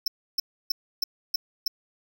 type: tone bursts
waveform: square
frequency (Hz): 5310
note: E8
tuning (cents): +12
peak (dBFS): -22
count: 6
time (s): 0.06-1.68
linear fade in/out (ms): 5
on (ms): 20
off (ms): 300
effects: none

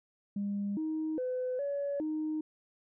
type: tone with pitch steps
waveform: sine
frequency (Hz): 201.9 / 314 / 506 / 566 / 309.8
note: G#3 / D#4 / B4 / C#5 / D#4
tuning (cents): -49 / +16 / +42 / +36 / -7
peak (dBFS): -30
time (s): 0.36-2.41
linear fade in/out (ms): 5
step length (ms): 410
effects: tanh soft clip ceiling -27 dBFS

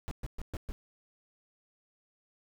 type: noise bursts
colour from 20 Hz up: brown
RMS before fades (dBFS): -36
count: 5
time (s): 0.08-0.72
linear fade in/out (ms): 0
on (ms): 32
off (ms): 120
effects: none

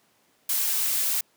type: noise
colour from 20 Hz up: blue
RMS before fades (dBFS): -25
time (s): 0.49-1.21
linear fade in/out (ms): 5
effects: pink hiss -64 dBFS RMS until 1.36 s + high-pass 200 Hz 12 dB/octave

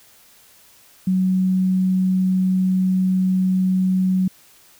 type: tone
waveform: sine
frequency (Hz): 186.4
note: F#3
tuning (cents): +13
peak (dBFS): -15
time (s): 1.07-4.28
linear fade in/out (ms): 5
effects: white hiss -51 dBFS RMS until 4.79 s

